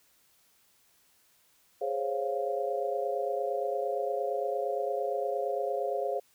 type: chord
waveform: sine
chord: Db major seventh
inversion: second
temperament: equal with one note detuned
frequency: 415.3 / 525.7 / 554.4 / 698.5 Hz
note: Ab4 / C5 / Db5 / F5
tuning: 0 / +8 / 0 / 0 cents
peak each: -34 dBFS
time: 1.81-6.2 s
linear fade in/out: 10 ms
effects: white hiss -66 dBFS RMS until 6.34 s